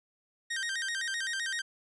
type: tone with vibrato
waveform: sawtooth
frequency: 1713 Hz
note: A6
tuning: 47 cents flat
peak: -28 dBFS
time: 0.5-1.62 s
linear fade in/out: 10 ms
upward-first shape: square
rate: 7.8 Hz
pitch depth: 150 cents each way
effects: resampled to 22050 Hz